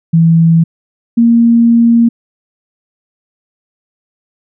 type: tone pair in turn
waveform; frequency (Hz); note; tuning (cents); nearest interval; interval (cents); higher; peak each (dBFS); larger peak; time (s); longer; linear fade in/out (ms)
sine; 164.81 / 233.1; E3 / A#3; 0 / 0; tritone; 600; second; -4; neither; 0.13-0.64 / 1.17-2.09; second; 10
effects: none